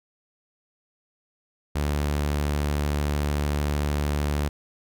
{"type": "tone", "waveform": "sawtooth", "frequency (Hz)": 73.2, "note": "D2", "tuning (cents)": -5, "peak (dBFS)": -19, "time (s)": [1.75, 4.49], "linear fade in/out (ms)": 10, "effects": []}